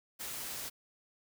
white noise, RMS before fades -41 dBFS, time 0.19-0.7 s, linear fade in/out 20 ms, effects none

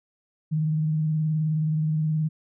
sine tone with vibrato, 155.56 Hz, D#3, in tune, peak -21 dBFS, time 0.51-2.29 s, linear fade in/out 20 ms, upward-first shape sine, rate 19 Hz, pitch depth 36 cents each way, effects none

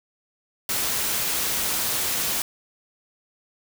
white noise, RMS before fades -25 dBFS, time 0.69-2.42 s, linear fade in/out 2 ms, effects none

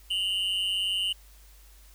triangle tone pair together, 2835 / 3026 Hz, F7 / F#7, +25 / +38 cents, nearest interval minor second, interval 113 cents, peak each -27 dBFS, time 0.1-1.13 s, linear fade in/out 10 ms, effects added 50 Hz sine -51 dBFS peak until 1.94 s + white hiss -58 dBFS RMS until 1.94 s

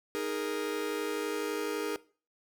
45% pulse chord, D# suspended fourth, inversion none, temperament just, 311.1 / 414.8 / 466.7 Hz, D#4 / G#4 / A#4, 0 / -2 / +2 cents, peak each -38 / -35 / -36 dBFS, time 0.15-1.96 s, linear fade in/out 0 ms, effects noise-tail reverb RT60 0.4 s tail -20 dB re dry

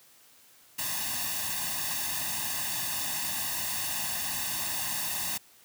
white noise with comb filter, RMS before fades -32 dBFS, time 0.78-5.38 s, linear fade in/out 10 ms, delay 1.1 ms, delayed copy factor +0.9, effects white hiss -58 dBFS RMS until 5.64 s + high-pass 80 Hz 12 dB/octave

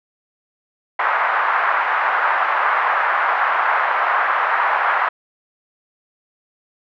pink band-pass noise, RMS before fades -18 dBFS, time 0.99-5.09 s, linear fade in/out 5 ms, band 840 to 1700 Hz, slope 24 dB/octave, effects none

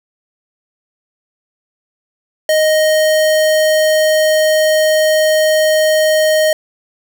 square tone, 622.3 Hz, D#5, in tune, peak -10 dBFS, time 2.49-6.53 s, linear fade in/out 2 ms, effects none

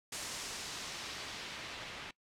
white noise with low-pass filter sweep, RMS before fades -44 dBFS, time 0.12-2.11 s, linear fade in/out 5 ms, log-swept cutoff 7800 to 2800 Hz, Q 0.96, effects noise-tail reverb RT60 0.1 s tail -21 dB re dry

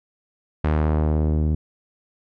sawtooth tone with low-pass filter sweep, 77 Hz, D#2, 17 cents flat, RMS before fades -20 dBFS, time 0.64-1.55 s, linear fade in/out 5 ms, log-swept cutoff 2000 to 250 Hz, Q 0.82, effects none

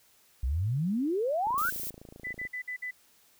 sine exponential sweep, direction up, 58.1 to 1568 Hz, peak -26 dBFS, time 0.43-1.7 s, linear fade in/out 5 ms
click train, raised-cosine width 2 ms, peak -34 dBFS, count 28, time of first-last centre 1.47-2.452 s, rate 27.5 Hz
violet noise, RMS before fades -36 dBFS, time 1.58-1.9 s, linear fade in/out 0 ms
sine tone bursts, 1997 Hz, B6, 19 cents sharp, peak -33 dBFS, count 5, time 2.24-2.911 s, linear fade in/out 10 ms, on 91 ms, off 54 ms
effects white hiss -63 dBFS RMS until 3.39 s

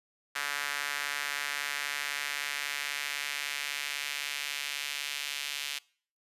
sawtooth tone with high-pass filter sweep, 143.8 Hz, D3, 36 cents flat, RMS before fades -35 dBFS, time 0.35-5.79 s, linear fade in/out 10 ms, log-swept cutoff 1600 to 2800 Hz, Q 1.7, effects noise-tail reverb RT60 0.5 s tail -24 dB re dry + resampled to 32000 Hz

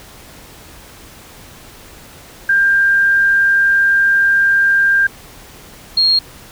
sine tone pair in turn, 1594 / 4255 Hz, G6 / C8, +28 / +28 cents, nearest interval octave + perfect fourth, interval 1700 cents, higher second, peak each -9 / -9 dBFS, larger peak neither, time 2.49-5.07 / 5.97-6.19 s, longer first, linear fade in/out 5 ms, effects pink hiss -39 dBFS RMS until 6.51 s

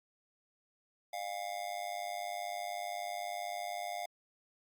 square tone with amplitude modulation, 707 Hz, F5, 21 cents sharp, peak -34 dBFS, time 1.13-4.06 s, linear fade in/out 5 ms, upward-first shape sine, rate 100 Hz, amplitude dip 95%, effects Opus 48 kbps

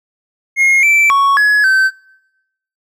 triangle tone with pitch steps, 2148 / 2330 / 1110 / 1688 / 1543 Hz, C7 / D7 / C#6 / G#6 / G6, +45 / -14 / +2 / +28 / -28 cents, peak -6 dBFS, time 0.56-1.91 s, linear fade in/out 50 ms, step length 270 ms, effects noise-tail reverb RT60 0.9 s tail -25 dB re dry

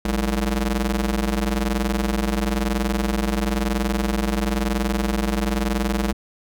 sawtooth ring-modulated tone, 130 Hz, C3, 11 cents flat, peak -13 dBFS, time 0.05-6.13 s, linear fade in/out 5 ms, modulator 75.5 Hz, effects none

